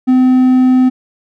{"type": "tone", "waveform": "triangle", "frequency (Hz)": 255.8, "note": "C4", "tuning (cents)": -39, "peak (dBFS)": -4, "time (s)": [0.07, 0.9], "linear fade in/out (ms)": 20, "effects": []}